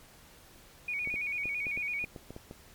sine tone with vibrato, 2349 Hz, D7, in tune, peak -31 dBFS, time 0.88-2.05 s, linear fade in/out 5 ms, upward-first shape square, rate 9 Hz, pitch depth 74 cents each way
clicks, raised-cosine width 2 ms, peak -29 dBFS, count 10, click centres 1.074 / 1.141 / 1.456 / 1.668 / 1.775 / 2.041 / 2.162 / 2.306 / 2.364 / 2.511 s
effects pink hiss -56 dBFS RMS until 2.74 s + MP3 96 kbps

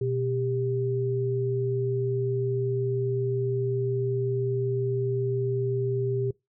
sine tone pair together, 123.47 / 395.9 Hz, B2 / G4, 0 / +17 cents, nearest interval octave + minor sixth, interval 2017 cents, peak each -27 dBFS, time 0.01-6.31 s, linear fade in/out 5 ms, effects noise-tail reverb RT60 0.2 s tail -23 dB re dry

